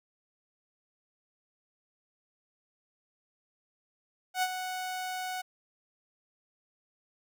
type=tone with ADSR envelope; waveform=sawtooth; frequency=740 Hz; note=F#5; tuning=in tune; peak=-21 dBFS; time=4.34-5.42 s; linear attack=84 ms; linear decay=49 ms; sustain=-9 dB; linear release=13 ms; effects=none